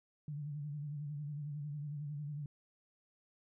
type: tone with vibrato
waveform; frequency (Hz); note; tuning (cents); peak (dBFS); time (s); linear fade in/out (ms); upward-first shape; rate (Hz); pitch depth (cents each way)
sine; 146.83; D3; 0; -39; 0.28-2.46; 2; sine; 11; 63
effects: none